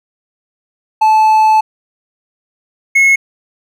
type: tone pair in turn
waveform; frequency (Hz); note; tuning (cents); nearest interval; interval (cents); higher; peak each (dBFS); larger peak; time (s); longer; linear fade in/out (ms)
triangle; 870 / 2178; A5 / C#7; -20 / -31; octave + major third; 1589; second; -4; neither; 1.01-1.61 / 2.95-3.16; first; 10
effects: none